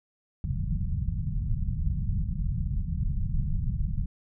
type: low-pass noise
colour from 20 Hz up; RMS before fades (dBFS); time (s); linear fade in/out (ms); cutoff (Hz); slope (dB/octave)
pink; -28; 0.44-4.06; 2; 180; 48
effects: none